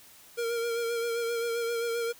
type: tone with vibrato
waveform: square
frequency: 466.2 Hz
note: A#4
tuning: in tune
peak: -29 dBFS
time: 0.37-2.13 s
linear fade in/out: 20 ms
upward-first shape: sine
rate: 7.6 Hz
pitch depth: 30 cents each way
effects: white hiss -54 dBFS RMS until 2.19 s